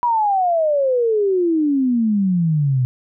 sine exponential sweep, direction down, 983 to 123.47 Hz, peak -14 dBFS, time 0.03-2.85 s, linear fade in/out 0 ms, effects none

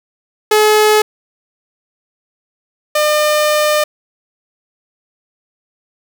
sawtooth tone pair in turn, 426.5 / 603.2 Hz, G#4 / D5, +46 / +46 cents, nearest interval tritone, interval 600 cents, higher second, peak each -4 / -7 dBFS, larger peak first, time 0.51-1.02 / 2.95-3.84 s, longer second, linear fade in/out 5 ms, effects none

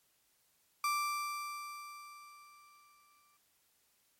35% pulse tone with exponential decay, 1174.7 Hz, D6, in tune, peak -28 dBFS, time 0.84-3.37 s, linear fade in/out 2 ms, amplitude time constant 550 ms, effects white hiss -73 dBFS RMS until 4.19 s + MP3 64 kbps

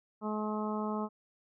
harmonic tone, 213.1 Hz, G#3, 45 cents sharp, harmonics 1 / 2 / 3 / 4 / 5 / 6, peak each -34 / -39 / -42 / -41 / -41 / -44 dBFS, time 0.21-1.09 s, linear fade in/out 50 ms, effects none

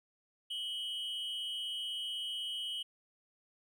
triangle tone pair together, 2960 / 3196 Hz, F#7 / G7, 0 / +33 cents, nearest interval minor second, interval 133 cents, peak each -37 / -39 dBFS, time 0.5-2.83 s, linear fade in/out 10 ms, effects none

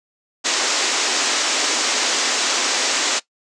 white band-pass noise, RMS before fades -20 dBFS, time 0.44-3.2 s, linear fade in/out 20 ms, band 250 to 7500 Hz, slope 48 dB/octave, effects noise-tail reverb RT60 0.1 s tail -18 dB re dry + resampled to 22050 Hz

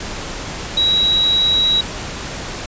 sine tone in noise, 3870 Hz, B7, 36 cents flat, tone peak -12 dBFS, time 0.77-1.81 s, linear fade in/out 5 ms, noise pink, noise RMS -27 dBFS, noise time 0-2.66 s, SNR +12 dB, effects resampled to 16000 Hz

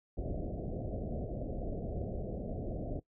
pink low-pass noise, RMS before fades -38 dBFS, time 0.17-3 s, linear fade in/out 10 ms, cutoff 700 Hz, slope 96 dB/octave, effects noise-tail reverb RT60 0.1 s tail -19 dB re dry

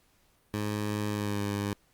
15% pulse tone with pitch glide, 104.9 to 101.74 Hz, G#2 to G#2, +18 to -35 cents, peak -23 dBFS, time 0.54-1.73 s, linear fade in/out 0 ms, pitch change -53 cents, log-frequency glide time 1.07-1.42 s, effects pink hiss -67 dBFS RMS until 1.93 s + Opus 48 kbps

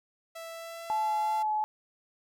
sawtooth tone with pitch glide, 660 to 682.5 Hz, E5 to F5, +2 to -40 cents, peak -36 dBFS, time 0.35-1.43 s, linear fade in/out 10 ms, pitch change +58 cents, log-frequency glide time 0.5-1.26 s
sine tone with vibrato, 859 Hz, A5, 42 cents flat, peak -26 dBFS, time 0.9-1.64 s, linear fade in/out 0 ms, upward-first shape sine, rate 2.7 Hz, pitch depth 11 cents each way
effects none

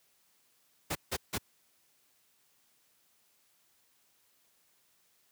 pink noise bursts, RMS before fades -33 dBFS, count 3, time 0.9-1.382 s, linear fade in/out 10 ms, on 54 ms, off 160 ms, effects white hiss -70 dBFS RMS until 5.31 s + high-pass 80 Hz 12 dB/octave

